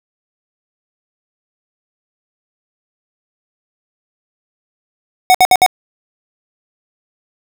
square tone bursts, 740 Hz, F#5, in tune, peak -6 dBFS, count 4, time 5.3-5.663 s, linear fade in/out 0 ms, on 45 ms, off 61 ms, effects none

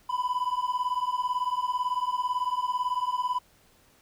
triangle beating tone pair, 987.8 / 1005.8 Hz, B5 / B5, 0 / +31 cents, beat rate 18 Hz, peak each -27 dBFS, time 0.09-3.39 s, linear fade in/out 10 ms, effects pink hiss -61 dBFS RMS until 4.01 s

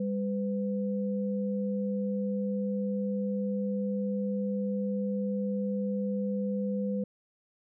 sine tone pair together, 199.62 / 503 Hz, G3 / B4, +32 / +32 cents, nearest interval octave + major third, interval 1600 cents, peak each -29 / -34 dBFS, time 0-7.04 s, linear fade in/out 5 ms, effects none

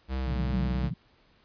square tone with pitch glide, 65.41 to 63.44 Hz, C2 to B1, 0 to +47 cents, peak -29 dBFS, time 0.08-0.91 s, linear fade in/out 50 ms, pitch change -53 cents, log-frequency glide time 0.19-0.31 s
white band-pass noise, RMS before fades -32 dBFS, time 0.26-0.94 s, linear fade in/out 10 ms, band 120 to 190 Hz, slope 48 dB/octave
effects pink hiss -63 dBFS RMS until 1.44 s + resampled to 11025 Hz

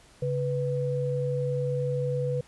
sine tone pair together, 138.4 / 493.9 Hz, C#3 / B4, -2 / 0 cents, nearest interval octave + minor seventh, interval 2202 cents, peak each -28 dBFS, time 0.22-2.41 s, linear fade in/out 5 ms, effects pink hiss -56 dBFS RMS until 2.47 s + resampled to 24000 Hz

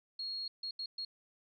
sine tone bursts at uneven times, 4293 Hz, C8, 44 cents sharp, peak -37 dBFS, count 4, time 0.19-0.48 / 0.63-0.71 / 0.79-0.86 / 0.98-1.05 s, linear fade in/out 5 ms, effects none

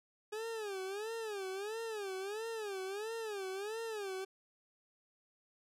40% pulse tone with vibrato, 415.3 Hz, G#4, in tune, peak -38 dBFS, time 0.32-4.25 s, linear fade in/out 10 ms, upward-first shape sine, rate 1.5 Hz, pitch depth 170 cents each way, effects low-pass 12000 Hz 12 dB/octave

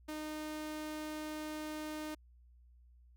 sawtooth tone, 307 Hz, D#4, 23 cents flat, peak -36 dBFS, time 0.08-2.15 s, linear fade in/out 10 ms, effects added 60 Hz sine -59 dBFS peak until 3.16 s

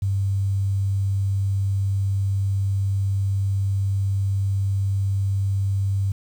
sine tone with quantisation, 98 Hz, G2, in tune, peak -19 dBFS, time 0.02-6.12 s, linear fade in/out 5 ms, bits 8, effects none

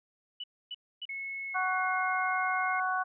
sine tone bursts, 2960 Hz, F#7, in tune, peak -36 dBFS, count 3, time 0.4-1.054 s, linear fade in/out 5 ms, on 38 ms, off 270 ms
sine tone with pitch glide, 2190 to 2146 Hz, C#7 to C7, -22 to +43 cents, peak -35 dBFS, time 1.09-2.8 s, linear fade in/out 5 ms, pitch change -35 cents, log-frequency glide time 1.47-1.68 s
harmonic tone, 371.4 Hz, F#4, 7 cents sharp, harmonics 2 / 3 / 4, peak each -32 / -32 / -32 dBFS, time 1.54-3.04 s, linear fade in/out 20 ms
effects none

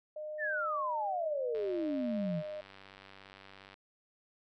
sine tone with tremolo, 610 Hz, D#5, 34 cents flat, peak -37 dBFS, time 0.16-2.61 s, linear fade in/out 5 ms, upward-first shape triangle, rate 0.62 Hz, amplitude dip 35%
sine exponential sweep, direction down, 1846 to 155.56 Hz, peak -32 dBFS, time 0.38-2.43 s, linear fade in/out 50 ms
click train, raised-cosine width 0.3 ms, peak -36 dBFS, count 214, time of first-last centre 1.55-3.741 s, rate 97.2 Hz
effects none

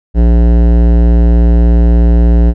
sine tone with hard clipping, 58.27 Hz, A#1, in tune, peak -6 dBFS, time 0.14-2.54 s, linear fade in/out 50 ms, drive 16 dB, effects none

